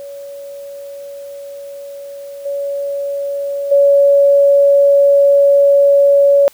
sine tone with level steps, 563 Hz, C#5, 27 cents sharp, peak -27 / -17 / -6 dBFS, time 0-6.48 s, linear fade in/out 0 ms, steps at 2.45 / 3.71 s, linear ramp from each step 10 ms, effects white hiss -46 dBFS RMS until 6.53 s

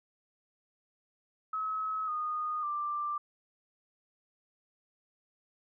sine tone with pitch steps, 1284 / 1231.7 / 1181.5 Hz, E6 / D#6 / D6, -46 / -18 / +10 cents, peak -31 dBFS, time 1.53-3.18 s, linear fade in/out 5 ms, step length 550 ms, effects none

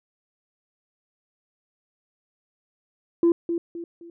sine tone with echo, 339.4 Hz, F4, 49 cents flat, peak -13 dBFS, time 3.23-3.32 s, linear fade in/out 2 ms, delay 260 ms, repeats 3, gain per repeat -9 dB, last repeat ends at 4.1 s, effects tanh soft clip ceiling -12 dBFS

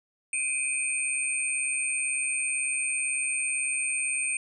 sine tone cluster, 2392 / 2530 / 8680 Hz, D7 / D#7 / C#9, +31 / +28 / -37 cents, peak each -33 / -32 / -28 dBFS, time 0.33-4.37 s, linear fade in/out 2 ms, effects none

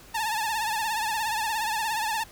sawtooth tone with vibrato, 880 Hz, A5, in tune, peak -22 dBFS, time 0.14-2.24 s, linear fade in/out 10 ms, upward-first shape triangle, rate 17 Hz, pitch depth 100 cents each way, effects pink hiss -50 dBFS RMS until 2.31 s

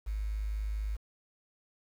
sine tone with quantisation, 52.3 Hz, G#1, 13 cents sharp, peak -31 dBFS, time 0.06-0.97 s, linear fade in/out 20 ms, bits 9, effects none

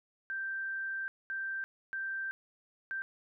sine tone bursts at uneven times, 1568 Hz, G6, in tune, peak -34 dBFS, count 4, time 0.3-1.08 / 1.3-1.64 / 1.93-2.31 / 2.91-3.02 s, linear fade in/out 0 ms, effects none

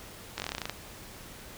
slowing click train, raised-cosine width 0.2 ms, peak -15 dBFS, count 12, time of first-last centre 0.38-0.696 s, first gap 19 ms, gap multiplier 1.08, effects pink hiss -47 dBFS RMS until 1.57 s

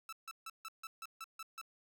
sawtooth tone bursts, 1318.5 Hz, E6, in tune, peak -40 dBFS, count 9, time 0.09-1.614 s, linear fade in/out 2 ms, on 36 ms, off 150 ms, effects none

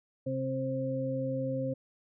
harmonic tone, 132.1 Hz, C3, 17 cents sharp, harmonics 1 / 2 / 4, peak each -35 / -35 / -33 dBFS, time 0.26-1.74 s, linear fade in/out 10 ms, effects none

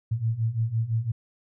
sine beating tone pair, 110 / 115.9 Hz, A2 / A#2, 0 / -10 cents, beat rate 5.9 Hz, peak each -28 / -25 dBFS, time 0.11-1.12 s, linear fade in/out 10 ms, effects none

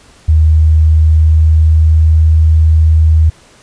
sine tone with pitch glide, 78.4 to 79.22 Hz, D#2 to D#2, +14 to +32 cents, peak -4 dBFS, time 0.28-3.3 s, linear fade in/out 10 ms, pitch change +18 cents, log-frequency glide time 0.62-2.14 s, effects pink hiss -43 dBFS RMS until 3.62 s + resampled to 22050 Hz

